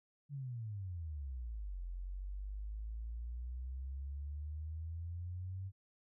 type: exponential two-way sweep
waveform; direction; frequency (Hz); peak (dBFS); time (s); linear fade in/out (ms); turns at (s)
sine; down then up; 146.83 to 43.65 to 96.9; -40; 0.29-5.72; 50; 1.83
effects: none